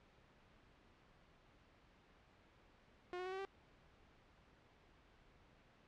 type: tone with pitch steps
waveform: sawtooth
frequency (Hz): 358.2 / 365.9 / 373.8 / 381.9 / 390.2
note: F4 / F#4 / F#4 / G4 / G4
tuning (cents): +44 / -19 / +18 / -45 / -8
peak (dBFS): -39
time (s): 3.13-3.45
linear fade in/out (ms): 0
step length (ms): 64
effects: pink hiss -68 dBFS RMS until 5.87 s + low-pass 3000 Hz 12 dB/octave